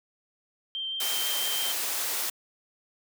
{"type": "tone with vibrato", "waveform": "sine", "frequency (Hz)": 3147, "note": "G7", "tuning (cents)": 6, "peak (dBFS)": -30, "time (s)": [0.75, 1.72], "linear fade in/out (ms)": 0, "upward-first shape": "triangle", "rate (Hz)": 6.1, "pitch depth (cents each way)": 12}
{"type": "noise", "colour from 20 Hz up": "white", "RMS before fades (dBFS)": -30, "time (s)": [1, 2.3], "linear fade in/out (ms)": 5}
{"effects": ["high-pass 400 Hz 12 dB/octave"]}